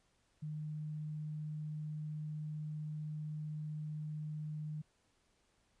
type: tone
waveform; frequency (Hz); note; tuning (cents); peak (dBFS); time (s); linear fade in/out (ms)
sine; 152.6; D#3; -33; -39; 0.42-4.82; 10
effects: pink hiss -75 dBFS RMS until 5.8 s + resampled to 22050 Hz